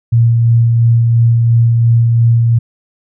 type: tone with tremolo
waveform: sine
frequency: 116.54 Hz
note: A#2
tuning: in tune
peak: -5 dBFS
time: 0.12-2.59 s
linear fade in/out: 10 ms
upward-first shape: sine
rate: 2.9 Hz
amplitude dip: 25%
effects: none